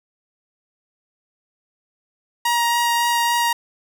sawtooth tone with vibrato, 945 Hz, A#5, 23 cents sharp, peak -13 dBFS, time 2.45-3.53 s, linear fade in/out 5 ms, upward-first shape sine, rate 3.6 Hz, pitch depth 9 cents each way, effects none

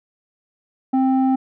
square tone with low-pass filter, 263 Hz, C4, 9 cents sharp, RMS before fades -17 dBFS, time 0.93-1.36 s, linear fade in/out 10 ms, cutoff 620 Hz, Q 8.7, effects none

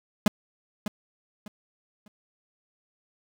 45% pulse tone with echo, 208.7 Hz, G#3, 9 cents sharp, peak -16 dBFS, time 0.26-0.28 s, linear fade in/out 2 ms, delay 600 ms, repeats 3, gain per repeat -11 dB, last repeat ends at 2.08 s, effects none

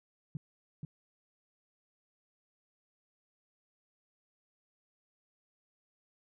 sine tone with echo, 150 Hz, D3, 37 cents sharp, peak -34 dBFS, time 0.35-0.37 s, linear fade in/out 2 ms, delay 480 ms, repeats 1, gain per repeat -3 dB, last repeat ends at 0.85 s, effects none

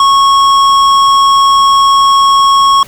triangle tone with hard clipping, 1100 Hz, C#6, 14 cents flat, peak -6 dBFS, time 0-2.83 s, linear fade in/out 2 ms, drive 15 dB, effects pink hiss -34 dBFS RMS until 2.87 s

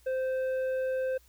triangle tone with tanh clipping, 520 Hz, C5, 11 cents flat, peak -29 dBFS, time 0.06-1.18 s, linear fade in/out 10 ms, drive 11 dB, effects added 60 Hz sine -60 dBFS peak until 1.28 s + white hiss -64 dBFS RMS until 1.28 s

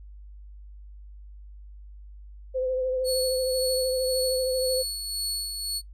sine tone with vibrato, 514 Hz, C5, 31 cents flat, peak -24 dBFS, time 2.54-4.83 s, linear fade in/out 20 ms, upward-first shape triangle, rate 13 Hz, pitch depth 33 cents each way
25% pulse tone with tremolo, 4398 Hz, C#8, 14 cents flat, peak -22 dBFS, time 3.04-5.82 s, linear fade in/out 50 ms, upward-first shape sine, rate 1.9 Hz, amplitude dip 45%
effects noise-tail reverb RT60 0.1 s tail -18 dB re dry + added 50 Hz sine -42 dBFS peak until 5.93 s

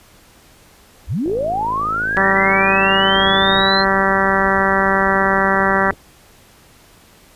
sine linear sweep, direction up, 42.49 to 4186 Hz, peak -17 dBFS, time 1.07-3.85 s, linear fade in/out 50 ms
click train, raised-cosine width 2 ms, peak -17 dBFS, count 128, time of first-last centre 1.26-3.608 s, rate 54.1 Hz
harmonic tone, 193.8 Hz, G3, 20 cents flat, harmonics 1 / 2 / 3 / 4 / 5 / 6 / 7 / 8 / 9 / 10, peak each -22 / -22 / -22 / -22 / -22 / -22 / -22 / -22 / -22 / -22 dBFS, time 2.17-5.91 s, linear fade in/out 0 ms
pink low-pass noise, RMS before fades -33 dBFS, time 3.14-5.95 s, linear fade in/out 10 ms, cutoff 620 Hz, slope 48 dB/octave
effects pink hiss -48 dBFS RMS until 7.35 s + resampled to 32000 Hz

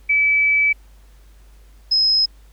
sine tone pair in turn, 2300 / 5119 Hz, D7 / D#8, -37 / +48 cents, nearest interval octave + major second, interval 1385 cents, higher second, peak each -13 dBFS, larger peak neither, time 0.09-0.73 / 1.91-2.26 s, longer first, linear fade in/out 10 ms, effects added 50 Hz sine -44 dBFS peak until 2.52 s + pink hiss -57 dBFS RMS until 2.52 s

